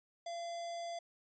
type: tone with notch filter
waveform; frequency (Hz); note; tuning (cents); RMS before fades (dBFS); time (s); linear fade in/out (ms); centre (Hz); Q
square; 683; F5; -39; -42; 0.26-0.99; 5; 1600; 0.9
effects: resampled to 16000 Hz